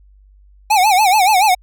square tone with vibrato, 797 Hz, G5, 28 cents sharp, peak -10 dBFS, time 0.7-1.55 s, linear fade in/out 10 ms, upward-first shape sine, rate 7 Hz, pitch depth 170 cents each way, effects added 49 Hz sine -44 dBFS peak until 1.62 s

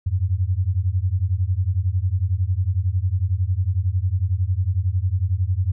sine beating tone pair, 87.31 / 98.31 Hz, F2 / G2, 0 / +5 cents, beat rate 11 Hz, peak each -21 dBFS, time 0.06-5.72 s, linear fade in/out 10 ms, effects none

